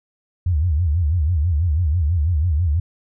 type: tone with vibrato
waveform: sine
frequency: 81 Hz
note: E2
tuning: 30 cents flat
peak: -15 dBFS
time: 0.46-2.8 s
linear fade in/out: 5 ms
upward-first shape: sine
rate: 6.1 Hz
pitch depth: 210 cents each way
effects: none